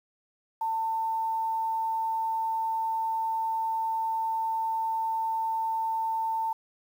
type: tone with quantisation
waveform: sine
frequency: 895 Hz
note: A5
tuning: 29 cents sharp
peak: -26 dBFS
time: 0.61-6.53 s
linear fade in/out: 5 ms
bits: 9
effects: none